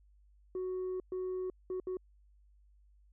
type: tone bursts at uneven times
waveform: sine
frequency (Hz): 370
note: F#4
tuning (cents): 0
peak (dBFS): -32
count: 4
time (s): 0.55-1 / 1.12-1.5 / 1.7-1.8 / 1.87-1.97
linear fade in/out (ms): 2
effects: tanh soft clip ceiling -33 dBFS + added 50 Hz sine -61 dBFS peak until 3.12 s